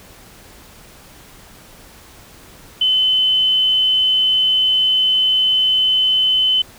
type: tone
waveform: sine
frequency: 3040 Hz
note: F#7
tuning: 46 cents sharp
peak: -12 dBFS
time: 2.81-6.62 s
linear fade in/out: 5 ms
effects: pink hiss -43 dBFS RMS until 6.78 s